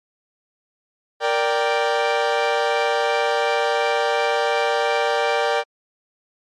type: chord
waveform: sawtooth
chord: G minor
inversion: first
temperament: equal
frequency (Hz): 466.2 / 587.3 / 784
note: Bb4 / D5 / G5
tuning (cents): 0 / 0 / 0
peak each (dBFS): -18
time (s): 1.2-5.64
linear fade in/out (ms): 50
effects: low-pass 4000 Hz 12 dB/octave + MP3 96 kbps